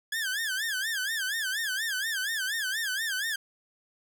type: tone with vibrato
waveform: sawtooth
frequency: 1660 Hz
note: G#6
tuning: 1 cent flat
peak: -25 dBFS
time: 0.12-3.36 s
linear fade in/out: 5 ms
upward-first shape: sine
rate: 4.2 Hz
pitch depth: 180 cents each way
effects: none